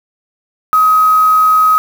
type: tone with quantisation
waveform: sine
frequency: 1265 Hz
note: D#6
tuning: 28 cents sharp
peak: -6 dBFS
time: 0.73-1.78 s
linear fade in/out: 0 ms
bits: 4
effects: none